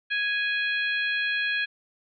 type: harmonic tone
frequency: 830 Hz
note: G#5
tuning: 1 cent flat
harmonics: 2 / 3 / 4 / 5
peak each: -26 / -29 / -33 / -39 dBFS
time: 0.1-1.66 s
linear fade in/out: 20 ms
effects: none